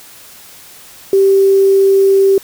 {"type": "tone with quantisation", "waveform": "sine", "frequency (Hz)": 389.9, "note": "G4", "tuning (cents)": -9, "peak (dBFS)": -6, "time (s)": [1.13, 2.38], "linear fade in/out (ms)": 2, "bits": 5, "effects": ["white hiss -38 dBFS RMS until 2.43 s"]}